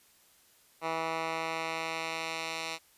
10% pulse tone with band-pass filter sweep, 162.6 Hz, E3, 23 cents flat, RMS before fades -35 dBFS, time 0.81-2.79 s, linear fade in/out 50 ms, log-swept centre 1300 to 3600 Hz, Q 0.9, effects white hiss -63 dBFS RMS until 2.97 s + resampled to 32000 Hz

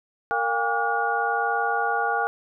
sine tone cluster, 461.4 / 708 / 809 / 1152 / 1436 Hz, A#4 / F5 / G#5 / D6 / F6, -18 / +23 / -46 / -34 / +48 cents, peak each -30 / -30 / -25 / -31 / -26 dBFS, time 0.31-2.27 s, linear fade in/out 0 ms, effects none

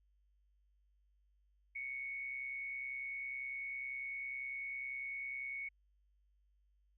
sine tone with amplitude modulation, 2217 Hz, C#7, in tune, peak -38 dBFS, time 1.75-5.69 s, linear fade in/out 10 ms, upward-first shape sine, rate 130 Hz, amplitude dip 45%, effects added 50 Hz sine -70 dBFS peak until 6.97 s

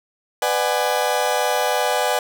35% pulse chord, G# half-diminished seventh, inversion first, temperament just, 498.4 / 598 / 747.5 / 830.6 Hz, B4 / D5 / F#5 / G#5, +16 / +31 / +17 / 0 cents, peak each -22 dBFS, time 0.42-2.19 s, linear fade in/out 2 ms, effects none

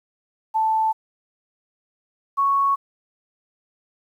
sine tone pair in turn, 880 / 1108.7 Hz, A5 / C#6, 0 / 0 cents, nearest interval major third, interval 400 cents, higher second, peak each -17 / -16 dBFS, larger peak second, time 0.54-0.93 / 2.37-2.76 s, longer neither, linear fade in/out 20 ms, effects 9-bit

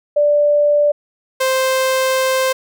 sine / sawtooth tone pair in turn, 587 / 523 Hz, D5 / C5, -1 / -1 cents, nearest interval major second, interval 200 cents, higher first, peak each -10 dBFS, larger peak neither, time 0.16-0.92 / 1.4-2.53 s, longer second, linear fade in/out 10 ms, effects none

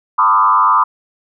sine tone with frequency modulation, 1108.7 Hz, C#6, in tune, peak -8 dBFS, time 0.18-0.84 s, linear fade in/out 10 ms, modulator 102 Hz, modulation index 1.7, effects none

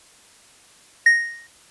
triangle tone with exponential decay, 1864.7 Hz, A#6, in tune, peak -6 dBFS, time 1.06-1.47 s, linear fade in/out 5 ms, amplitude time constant 89 ms, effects white hiss -51 dBFS RMS until 1.7 s + resampled to 24000 Hz

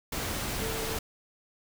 sine tone in noise, 445.8 Hz, A4, 23 cents sharp, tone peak -37 dBFS, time 0.61-0.97 s, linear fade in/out 5 ms, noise pink, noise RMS -33 dBFS, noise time 0.12-0.99 s, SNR -7 dB, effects none

